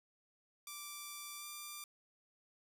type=tone with pitch glide; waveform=5% pulse; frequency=1172 to 1184.9 Hz; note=D6 to D6; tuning=-4 to +15 cents; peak=-34 dBFS; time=0.67-1.84 s; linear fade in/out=2 ms; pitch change=+19 cents; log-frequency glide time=1.37-1.46 s; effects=none